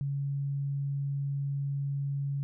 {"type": "tone", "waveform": "sine", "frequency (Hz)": 140, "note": "C#3", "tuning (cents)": 18, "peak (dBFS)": -29, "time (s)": [0.01, 2.43], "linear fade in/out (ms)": 0, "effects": []}